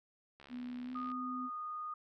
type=click train; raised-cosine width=0.3 ms; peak=-39 dBFS; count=51; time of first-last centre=0.4-1.116 s; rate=69.8 Hz
type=tone with pitch glide; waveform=sine; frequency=246.9 to 254.7 Hz; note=B3 to C4; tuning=0 to -46 cents; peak=-40 dBFS; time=0.49-1.5 s; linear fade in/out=50 ms; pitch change=+54 cents; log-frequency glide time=0.83-0.94 s
type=tone; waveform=sine; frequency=1232 Hz; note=D#6; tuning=17 cents flat; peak=-39 dBFS; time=0.95-1.94 s; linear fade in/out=5 ms
effects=none